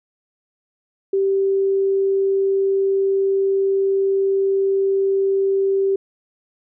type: tone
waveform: sine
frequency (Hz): 389.9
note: G4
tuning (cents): -9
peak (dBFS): -15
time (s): 1.13-5.96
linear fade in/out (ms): 5
effects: none